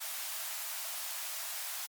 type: high-pass noise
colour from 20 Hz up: white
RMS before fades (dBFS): -39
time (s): 0-1.87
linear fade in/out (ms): 20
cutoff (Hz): 590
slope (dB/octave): 96
effects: MP3 96 kbps